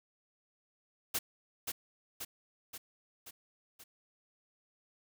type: noise with echo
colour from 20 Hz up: white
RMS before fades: -33 dBFS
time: 1.14-1.19 s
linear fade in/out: 10 ms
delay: 530 ms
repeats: 5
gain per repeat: -4 dB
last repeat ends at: 3.84 s
effects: none